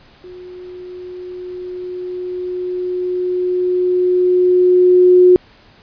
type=tone with level ramp; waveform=sine; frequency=362.3 Hz; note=F#4; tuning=36 cents flat; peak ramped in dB=-32 to -4 dBFS; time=0.24-5.36 s; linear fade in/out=0 ms; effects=pink hiss -47 dBFS RMS until 5.82 s + resampled to 11025 Hz